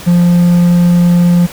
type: tone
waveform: triangle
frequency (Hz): 174.61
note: F3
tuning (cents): 0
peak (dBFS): -3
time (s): 0.06-1.47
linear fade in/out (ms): 20
effects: pink hiss -29 dBFS RMS until 1.52 s